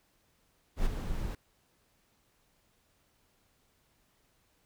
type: noise with ADSR envelope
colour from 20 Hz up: brown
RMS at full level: -26 dBFS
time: 0.76-1.35 s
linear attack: 96 ms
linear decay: 18 ms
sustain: -8 dB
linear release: 3 ms
effects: pink hiss -71 dBFS RMS until 4.65 s